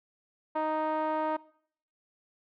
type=tone with low-pass filter; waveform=5% pulse; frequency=311.1 Hz; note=D#4; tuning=in tune; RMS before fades=-30 dBFS; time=0.55-1.37 s; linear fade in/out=10 ms; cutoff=850 Hz; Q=2.7; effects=noise-tail reverb RT60 0.6 s tail -21 dB re dry